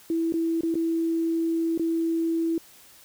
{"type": "tone with dropouts", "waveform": "sine", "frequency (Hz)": 329.6, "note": "E4", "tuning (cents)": 0, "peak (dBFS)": -22, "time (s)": [0.1, 2.58], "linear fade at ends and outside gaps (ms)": 2, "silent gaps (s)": [[0.324, 0.339], [0.609, 0.633], [0.743, 0.753], [1.777, 1.795]], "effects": ["white hiss -52 dBFS RMS until 3.04 s"]}